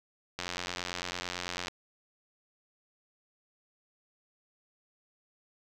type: click train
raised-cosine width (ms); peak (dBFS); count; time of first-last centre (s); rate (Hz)
0.2; -17; 116; 0.39-1.682; 89
effects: none